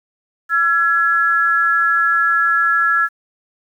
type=tone pair together; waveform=sine; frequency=1353 / 1686 Hz; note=E6 / G#6; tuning=+45 / +26 cents; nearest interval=major third; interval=381 cents; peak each=-15 dBFS; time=0.49-3.09 s; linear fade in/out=50 ms; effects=8-bit